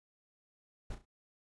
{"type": "noise with echo", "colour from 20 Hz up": "brown", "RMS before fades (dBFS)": -40, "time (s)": [0.9, 0.95], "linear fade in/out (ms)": 5, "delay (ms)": 34, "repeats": 3, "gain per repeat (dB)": -9, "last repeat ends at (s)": 1.052, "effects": ["noise-tail reverb RT60 0.1 s tail -24 dB re dry", "resampled to 24000 Hz"]}